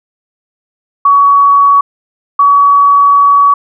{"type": "tone pair in turn", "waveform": "sine", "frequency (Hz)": [1127, 1133.1], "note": ["C#6", "C#6"], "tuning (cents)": [28, 38], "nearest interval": "unison", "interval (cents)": 10, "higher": "second", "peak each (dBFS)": -3, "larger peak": "neither", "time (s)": [[1.05, 1.81], [2.39, 3.54]], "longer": "second", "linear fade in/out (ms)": 5, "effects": []}